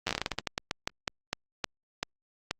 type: slowing click train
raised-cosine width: 0.2 ms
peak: -11 dBFS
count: 20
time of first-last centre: 0.07-2.51 s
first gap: 10 ms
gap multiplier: 1.24
effects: Opus 32 kbps